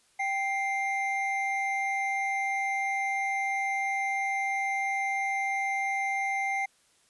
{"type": "tone pair together", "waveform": "triangle", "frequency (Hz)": [784, 2099], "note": ["G5", "C7"], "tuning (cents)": [0, 5], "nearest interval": "octave + perfect fourth", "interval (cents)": 1705, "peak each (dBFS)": -28, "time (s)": [0.19, 6.66], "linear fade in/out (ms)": 10, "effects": ["white hiss -65 dBFS RMS until 7.09 s", "resampled to 24000 Hz"]}